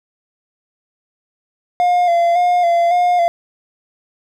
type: tone with vibrato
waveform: triangle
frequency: 698.5 Hz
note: F5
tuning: in tune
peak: -9 dBFS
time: 1.8-3.28 s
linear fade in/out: 0 ms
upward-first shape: square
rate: 1.8 Hz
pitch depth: 33 cents each way
effects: none